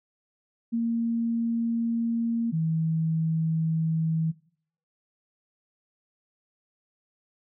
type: tone pair in turn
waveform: sine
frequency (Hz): 231.3 / 161.04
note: A#3 / E3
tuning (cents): -13 / -40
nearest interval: tritone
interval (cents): 627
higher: first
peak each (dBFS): -23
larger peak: neither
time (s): 0.72-2.52 / 2.52-4.32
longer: neither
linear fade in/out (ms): 20
effects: noise-tail reverb RT60 0.6 s tail -21 dB re dry